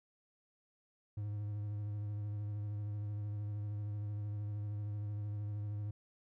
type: tone with vibrato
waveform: triangle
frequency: 103.9 Hz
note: G#2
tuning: 1 cent sharp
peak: -35 dBFS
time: 1.17-5.91 s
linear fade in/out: 5 ms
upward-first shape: triangle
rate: 13 Hz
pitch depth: 32 cents each way
effects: none